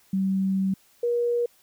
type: tone pair in turn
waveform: sine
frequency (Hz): 191.9 / 477.5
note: G3 / A#4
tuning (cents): -37 / +42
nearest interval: octave + major third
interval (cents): 1579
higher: second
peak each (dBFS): -21 / -21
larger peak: neither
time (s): 0.13-0.74 / 1.03-1.46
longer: first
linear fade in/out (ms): 5
effects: white hiss -60 dBFS RMS until 1.62 s